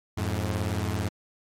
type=beating tone pair; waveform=sawtooth; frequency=88.6 / 106.6 Hz; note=F2 / G#2; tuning=+25 / +46 cents; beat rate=18 Hz; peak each=-25 dBFS; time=0.17-1.09 s; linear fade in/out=10 ms; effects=MP3 64 kbps